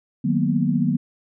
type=chord; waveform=sine; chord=B major seventh; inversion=first; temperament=just; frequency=154.34 / 185.21 / 231.5 / 246.9 Hz; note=D#3 / F#3 / A#3 / B3; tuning=-14 / +2 / -12 / 0 cents; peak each=-23 dBFS; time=0.24-0.97 s; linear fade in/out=10 ms; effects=none